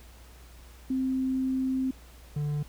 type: tone pair in turn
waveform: sine / triangle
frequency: 261.6 / 147.37 Hz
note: C4 / D3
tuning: 0 / +6 cents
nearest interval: minor seventh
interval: 994 cents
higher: first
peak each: -25 dBFS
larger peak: neither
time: 0.9-1.91 / 2.36-2.63 s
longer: first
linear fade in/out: 5 ms
effects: added 60 Hz sine -49 dBFS peak until 2.68 s + pink hiss -55 dBFS RMS until 2.68 s